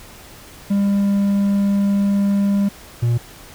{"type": "tone pair in turn", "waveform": "triangle", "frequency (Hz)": [200.1, 118.71], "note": ["G3", "A#2"], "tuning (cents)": [36, 32], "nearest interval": "major sixth", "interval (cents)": 904, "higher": "first", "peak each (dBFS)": -12, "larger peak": "neither", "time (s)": [[0.7, 2.69], [3.02, 3.18]], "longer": "first", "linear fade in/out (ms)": 10, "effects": ["pink hiss -41 dBFS RMS until 3.54 s"]}